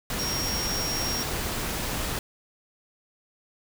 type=tone in noise; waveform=sine; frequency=5588 Hz; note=F8; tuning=in tune; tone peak=-29 dBFS; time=0.19-1.23 s; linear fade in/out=2 ms; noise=pink; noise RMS=-30 dBFS; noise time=0.1-2.19 s; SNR=-2 dB; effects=none